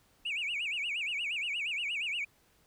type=tone with vibrato; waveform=sine; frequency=2545 Hz; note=D#7; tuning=39 cents sharp; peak=-30 dBFS; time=0.25-2.25 s; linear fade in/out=10 ms; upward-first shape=sine; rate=8.5 Hz; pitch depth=240 cents each way; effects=tanh soft clip ceiling -29 dBFS + pink hiss -67 dBFS RMS until 2.66 s